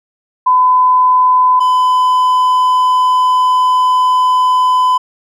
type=tone pair in turn; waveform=sine / triangle; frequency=1009 / 1009 Hz; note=B5 / B5; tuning=+37 / +37 cents; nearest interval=unison; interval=0 cents; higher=neither; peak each=-6 dBFS; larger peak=neither; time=0.46-1.6 / 1.6-4.98 s; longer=second; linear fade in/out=10 ms; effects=none